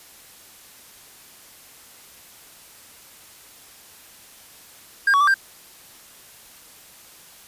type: tone with pitch steps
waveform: triangle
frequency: 1609 / 1125 / 1167 / 1582 Hz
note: G6 / C#6 / D6 / G6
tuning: +45 / +25 / -11 / +15 cents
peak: -12 dBFS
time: 5.07-5.342 s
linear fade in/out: 5 ms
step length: 68 ms
effects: white hiss -47 dBFS RMS until 7.47 s + resampled to 32000 Hz